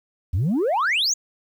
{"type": "exponential sweep", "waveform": "sine", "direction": "up", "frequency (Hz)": [76.6, 7040], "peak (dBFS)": -16, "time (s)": [0.33, 1.14], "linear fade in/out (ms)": 10, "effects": ["tanh soft clip ceiling -17 dBFS", "9-bit"]}